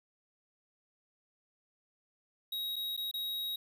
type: tone with dropouts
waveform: square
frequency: 3804 Hz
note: A#7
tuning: 34 cents sharp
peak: -35 dBFS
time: 2.52-3.56 s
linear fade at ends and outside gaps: 5 ms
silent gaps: 2.759-2.763 / 2.966-2.975 / 3.113-3.139 s
effects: none